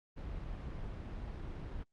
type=noise; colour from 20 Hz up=brown; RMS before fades=-42 dBFS; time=0.16-1.84 s; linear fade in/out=20 ms; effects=low-pass 4000 Hz 12 dB/octave + Opus 32 kbps